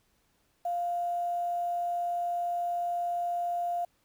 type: tone with quantisation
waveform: sine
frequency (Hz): 698.5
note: F5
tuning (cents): 0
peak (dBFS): -28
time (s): 0.65-3.85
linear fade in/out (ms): 5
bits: 9
effects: pink hiss -71 dBFS RMS until 4.04 s